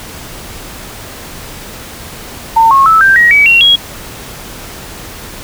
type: tone with pitch steps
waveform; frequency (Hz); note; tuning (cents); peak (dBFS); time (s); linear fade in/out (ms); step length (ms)
sine; 905 / 1088.7 / 1309.8 / 1575.7 / 1895.6 / 2280 / 2743 / 3300; A5 / C#6 / E6 / G6 / A#6 / C#7 / F7 / G#7; +48 / -32 / -11 / +9 / +28 / +48 / -32 / -12; -3; 2.56-3.76; 10; 150
effects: pink hiss -28 dBFS RMS until 5.43 s